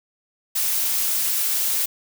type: noise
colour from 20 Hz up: blue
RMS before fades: -22 dBFS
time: 0.55-1.86 s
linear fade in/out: 10 ms
effects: none